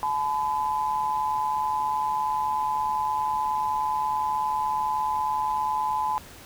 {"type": "tone pair together", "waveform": "sine", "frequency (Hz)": [858.4, 1008], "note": ["A5", "B5"], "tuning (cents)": [-43, 35], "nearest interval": "minor third", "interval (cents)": 278, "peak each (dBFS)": -26, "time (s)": [0.03, 6.18], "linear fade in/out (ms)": 0, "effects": ["pink hiss -46 dBFS RMS until 6.45 s"]}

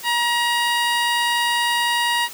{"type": "tone with low-pass filter", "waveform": "15% pulse", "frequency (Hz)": 950, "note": "A#5", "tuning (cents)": 33, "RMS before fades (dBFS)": -20, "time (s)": [0.03, 2.29], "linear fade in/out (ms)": 50, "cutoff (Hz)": 11000, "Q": 0.55, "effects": ["white hiss -37 dBFS RMS until 2.33 s", "high-pass 100 Hz 12 dB/octave"]}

